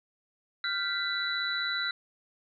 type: tone cluster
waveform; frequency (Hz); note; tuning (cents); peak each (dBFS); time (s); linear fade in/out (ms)
sine; 1397 / 1552 / 1987 / 3958; F6 / G6 / B6 / B7; 0 / -18 / +10 / +3; -33 / -36 / -37 / -32; 0.64-1.91; 2
effects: none